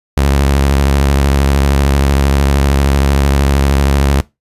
sawtooth tone with vibrato, 69.3 Hz, C#2, in tune, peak -5 dBFS, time 0.17-4.21 s, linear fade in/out 0 ms, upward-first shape square, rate 13 Hz, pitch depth 47 cents each way, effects noise-tail reverb RT60 0.2 s tail -20 dB re dry + resampled to 32000 Hz

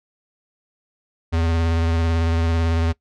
square tone with vibrato, 82.7 Hz, E2, 6 cents sharp, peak -18 dBFS, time 1.32-2.93 s, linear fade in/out 20 ms, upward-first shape sine, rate 18 Hz, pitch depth 26 cents each way, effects noise-tail reverb RT60 0.1 s tail -20 dB re dry + low-pass 5000 Hz 12 dB/octave

